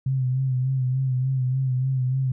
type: tone with vibrato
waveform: sine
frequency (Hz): 130.1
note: C3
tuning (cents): -9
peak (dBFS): -20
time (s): 0.06-2.32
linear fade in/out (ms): 5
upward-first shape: sine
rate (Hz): 3.4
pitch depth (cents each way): 48
effects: none